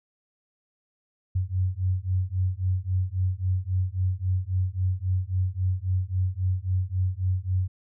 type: beating tone pair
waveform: sine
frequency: 91 / 94.7 Hz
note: F#2 / F#2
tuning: -28 / +41 cents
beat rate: 3.7 Hz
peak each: -26 dBFS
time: 1.35-7.68 s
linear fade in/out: 10 ms
effects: none